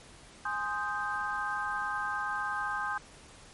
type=chord; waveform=sine; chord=Ab major seventh; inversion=none; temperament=equal; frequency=830.6 / 1046.5 / 1244.5 / 1568 Hz; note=Ab5 / C6 / Eb6 / G6; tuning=0 / 0 / 0 / 0 cents; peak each=-37 / -38 / -36 / -34 dBFS; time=0.45-2.98 s; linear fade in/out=5 ms; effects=pink hiss -53 dBFS RMS until 3.53 s + MP3 48 kbps